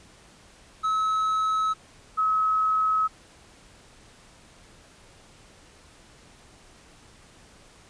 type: tone pair in turn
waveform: triangle / sine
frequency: 1290 / 1282.7 Hz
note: E6 / E6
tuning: -38 / -48 cents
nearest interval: unison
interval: 10 cents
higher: first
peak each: -20 dBFS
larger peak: neither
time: 0.83-1.74 / 2.17-3.08 s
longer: neither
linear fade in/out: 20 ms
effects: pink hiss -53 dBFS RMS until 7.89 s + resampled to 22050 Hz